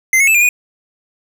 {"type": "tone with pitch steps", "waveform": "square", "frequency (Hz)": [2074, 2193, 2627, 2403, 2466], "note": ["C7", "C#7", "E7", "D7", "D#7"], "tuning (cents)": [-16, -19, -7, 39, -16], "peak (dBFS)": -9, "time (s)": [0.13, 0.49], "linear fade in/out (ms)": 2, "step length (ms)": 72, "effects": []}